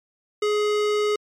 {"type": "tone", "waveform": "square", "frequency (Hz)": 419.3, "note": "G#4", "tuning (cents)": 17, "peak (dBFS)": -20, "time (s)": [0.42, 1.16], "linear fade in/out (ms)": 5, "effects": ["low-pass 6000 Hz 12 dB/octave", "MP3 96 kbps"]}